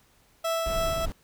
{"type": "tone with tremolo", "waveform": "30% pulse", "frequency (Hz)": 659, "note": "E5", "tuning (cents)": -1, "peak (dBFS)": -22, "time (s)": [0.44, 1.06], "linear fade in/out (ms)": 10, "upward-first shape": "triangle", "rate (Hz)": 3.2, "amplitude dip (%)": 30}
{"type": "noise", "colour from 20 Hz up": "brown", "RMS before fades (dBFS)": -32, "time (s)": [0.66, 1.12], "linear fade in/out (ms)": 0}
{"effects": ["pink hiss -62 dBFS RMS until 1.23 s"]}